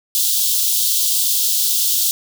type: high-pass noise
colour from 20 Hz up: white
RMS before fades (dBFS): -17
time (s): 0.15-2.11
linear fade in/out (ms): 0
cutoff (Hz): 3200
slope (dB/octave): 48
effects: none